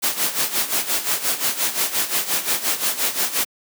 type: noise with tremolo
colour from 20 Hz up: white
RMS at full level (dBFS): -19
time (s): 0.02-3.45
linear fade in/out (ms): 20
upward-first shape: sine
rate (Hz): 5.7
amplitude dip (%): 75
effects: high-pass 200 Hz 12 dB/octave